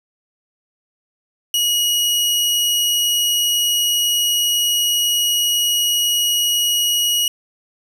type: tone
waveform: sawtooth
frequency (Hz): 2902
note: F#7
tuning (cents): -34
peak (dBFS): -12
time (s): 1.54-7.28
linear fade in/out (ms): 2
effects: none